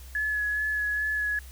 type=tone with vibrato; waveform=sine; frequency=1700 Hz; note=G#6; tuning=40 cents sharp; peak=-25 dBFS; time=0.15-1.39 s; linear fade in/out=2 ms; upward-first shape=sine; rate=2.4 Hz; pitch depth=17 cents each way; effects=added 64 Hz sine -42 dBFS peak until 1.51 s + white hiss -52 dBFS RMS until 1.51 s